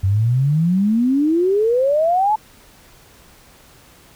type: exponential sweep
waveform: sine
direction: up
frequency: 92.5 to 883 Hz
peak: -13 dBFS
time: 0.03-2.36 s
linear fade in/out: 10 ms
effects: pink hiss -48 dBFS RMS until 4.15 s